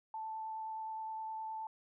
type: tone with vibrato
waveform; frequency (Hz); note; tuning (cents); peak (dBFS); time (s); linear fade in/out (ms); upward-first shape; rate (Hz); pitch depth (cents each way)
sine; 880; A5; 0; -39; 0.14-1.67; 2; triangle; 9.6; 9
effects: none